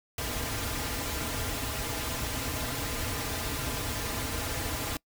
pink noise with comb filter, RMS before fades -33 dBFS, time 0.18-4.97 s, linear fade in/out 2 ms, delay 5.4 ms, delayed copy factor -0.75, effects noise-tail reverb RT60 0.1 s tail -24 dB re dry

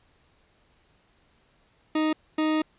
40% pulse tone bursts at uneven times, 311.1 Hz, D#4, in tune, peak -21 dBFS, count 2, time 1.95-2.13 / 2.38-2.62 s, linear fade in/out 5 ms, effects pink hiss -64 dBFS RMS until 2.78 s + resampled to 8000 Hz

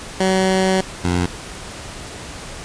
15% pulse tone pair in turn, 188.8 / 88.59 Hz, F#3 / F2, +35 / +25 cents, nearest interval octave + minor second, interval 1310 cents, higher first, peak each -8 / -10 dBFS, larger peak first, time 0.2-0.81 / 1.04-1.26 s, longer first, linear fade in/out 5 ms, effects pink hiss -33 dBFS RMS until 2.64 s + resampled to 22050 Hz

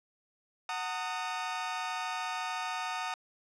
sawtooth chord, D# minor, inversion first, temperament equal with one note detuned, 740 / 908.4 / 1244.5 Hz, F#5 / A#5 / D#6, 0 / -45 / 0 cents, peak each -34 dBFS, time 0.69-3.14 s, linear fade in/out 2 ms, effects low-pass 6000 Hz 12 dB/octave

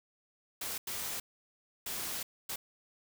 white noise bursts at uneven times, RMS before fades -38 dBFS, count 4, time 0.61-0.78 / 0.87-1.2 / 1.86-2.23 / 2.49-2.56 s, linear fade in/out 5 ms, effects none

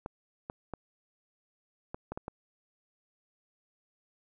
clicks, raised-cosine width 1 ms, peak -23 dBFS, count 7, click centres 0.061 / 0.499 / 0.737 / 1.945 / 2.12 / 2.175 / 2.281 s, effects none

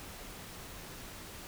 silence, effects pink hiss -47 dBFS RMS until 1.47 s

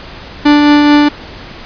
45% pulse tone with tremolo, 293.7 Hz, D4, in tune, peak -3 dBFS, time 0.45-1.09 s, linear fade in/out 10 ms, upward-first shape triangle, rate 4.6 Hz, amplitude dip 30%, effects pink hiss -30 dBFS RMS until 1.65 s + resampled to 11025 Hz

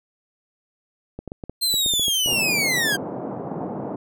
clicks, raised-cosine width 2 ms, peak -19 dBFS, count 12, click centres 1.19 / 1.277 / 1.319 / 1.438 / 1.496 / 1.741 / 1.862 / 1.937 / 1.996 / 2.082 / 2.261 / 2.329 s
sawtooth linear sweep, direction down, 4186 to 1564 Hz, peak -16 dBFS, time 1.61-2.97 s, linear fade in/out 20 ms
pink band-pass noise, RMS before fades -30 dBFS, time 2.27-3.96 s, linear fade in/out 5 ms, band 150 to 850 Hz, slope 24 dB/octave
effects none

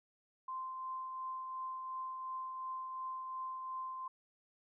sine tone with tremolo, 1041 Hz, C6, 9 cents flat, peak -38 dBFS, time 0.48-4.08 s, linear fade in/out 5 ms, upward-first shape triangle, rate 2.8 Hz, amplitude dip 35%, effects none

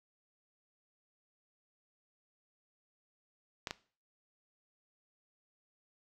clicks, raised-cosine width 0.2 ms, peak -19 dBFS, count 2, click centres 3.672 / 3.709 s, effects noise-tail reverb RT60 0.4 s tail -18 dB re dry

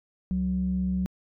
sine tone pair together, 69.3 / 185.01 Hz, C#2 / F#3, 0 / 0 cents, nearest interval octave + perfect fourth, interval 1700 cents, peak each -31 / -24 dBFS, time 0.31-1.06 s, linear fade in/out 0 ms, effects tanh soft clip ceiling -17 dBFS

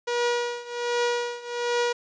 sawtooth tone with tremolo, 480.5 Hz, B4, 48 cents flat, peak -17 dBFS, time 0.07-1.93 s, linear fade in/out 10 ms, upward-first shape triangle, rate 1.3 Hz, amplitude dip 90%, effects resampled to 16000 Hz + 9-bit

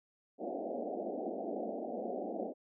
white band-pass noise, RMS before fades -39 dBFS, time 0.38-2.54 s, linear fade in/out 50 ms, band 200 to 750 Hz, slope 96 dB/octave, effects none

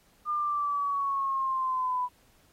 sine linear sweep, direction down, 1210 to 987.8 Hz, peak -26 dBFS, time 0.25-2.09 s, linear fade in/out 50 ms, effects pink hiss -64 dBFS RMS until 2.52 s + AAC 48 kbps

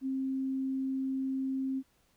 sine tone, 265.7 Hz, C4, 27 cents sharp, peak -30 dBFS, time 0.01-1.83 s, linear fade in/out 50 ms, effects pink hiss -70 dBFS RMS until 2.16 s

